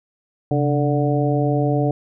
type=harmonic tone with a mistuned harmonic; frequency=146.8 Hz; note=D3; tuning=in tune; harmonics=1 / 2 / 3 / 4 / 5; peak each=-19 / -22 / -24 / -25 / -26 dBFS; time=0.51-1.91 s; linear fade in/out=2 ms; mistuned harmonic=1; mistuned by=-120 cents; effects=none